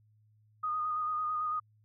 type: tone with vibrato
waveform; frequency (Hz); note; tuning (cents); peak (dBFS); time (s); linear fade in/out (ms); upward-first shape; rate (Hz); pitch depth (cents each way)
sine; 1236; D#6; -12; -30; 0.63-1.6; 10; square; 9; 20
effects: added 107 Hz sine -63 dBFS peak until 1.84 s